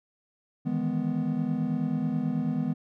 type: chord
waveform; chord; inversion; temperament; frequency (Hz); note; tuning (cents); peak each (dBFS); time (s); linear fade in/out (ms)
triangle; E major seventh; third; equal with one note detuned; 155.56 / 164.81 / 207.7 / 248.1; D#3 / E3 / G#3 / B3; 0 / 0 / 0 / +8; -31 / -30 / -30 / -27; 0.65-2.74; 20
effects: none